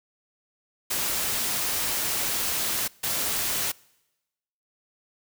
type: noise bursts at uneven times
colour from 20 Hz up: white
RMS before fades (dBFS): -27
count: 2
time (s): 0.9-2.88 / 3.03-3.72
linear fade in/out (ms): 10
effects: noise-tail reverb RT60 1.0 s tail -25 dB re dry